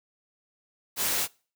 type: noise with amplitude modulation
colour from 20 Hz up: white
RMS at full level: -25 dBFS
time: 0.96-1.28 s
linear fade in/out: 50 ms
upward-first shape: sine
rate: 221 Hz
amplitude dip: 45%
effects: noise-tail reverb RT60 0.4 s tail -25 dB re dry + high-pass 60 Hz 12 dB/octave